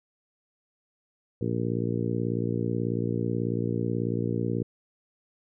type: harmonic tone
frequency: 58.27 Hz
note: A#1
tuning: in tune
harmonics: 2 / 3 / 4 / 5 / 6 / 7 / 8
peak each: -30 / -32 / -33 / -34 / -35 / -35 / -36 dBFS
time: 1.41-4.63 s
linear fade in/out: 5 ms
effects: none